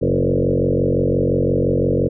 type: tone with frequency modulation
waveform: sine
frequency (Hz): 302.7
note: D#4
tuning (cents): -48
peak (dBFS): -14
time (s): 0.01-2.09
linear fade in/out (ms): 20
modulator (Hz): 45.8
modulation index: 5
effects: none